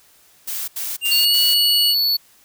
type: noise bursts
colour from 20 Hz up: blue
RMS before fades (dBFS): -26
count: 4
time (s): 0.47-1.544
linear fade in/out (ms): 10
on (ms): 210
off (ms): 78
type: tone with pitch glide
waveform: square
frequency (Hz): 2794 to 2919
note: F7 to F#7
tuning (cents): 0 to -24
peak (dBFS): -18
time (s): 1.01-1.95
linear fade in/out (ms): 50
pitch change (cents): +76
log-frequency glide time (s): 1.15-1.34
type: tone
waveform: square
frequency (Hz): 4435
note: C#8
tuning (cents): 0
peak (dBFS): -16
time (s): 1.11-2.17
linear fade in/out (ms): 10
effects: white hiss -53 dBFS RMS until 2.44 s